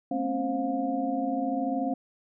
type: tone cluster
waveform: sine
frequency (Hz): 217.7 / 251.1 / 271.5 / 526 / 707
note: A3 / B3 / C#4 / C5 / F5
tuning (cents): -18 / +29 / -36 / +9 / +21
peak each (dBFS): -37 / -34 / -29 / -36 / -31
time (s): 0.11-1.94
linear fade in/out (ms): 5
effects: none